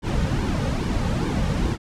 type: noise with flanger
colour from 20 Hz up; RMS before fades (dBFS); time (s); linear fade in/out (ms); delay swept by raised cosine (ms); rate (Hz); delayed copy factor
brown; -23; 0.02-1.78; 50; 1.5 to 3; 2.4; -0.65
effects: low-pass 8000 Hz 12 dB/octave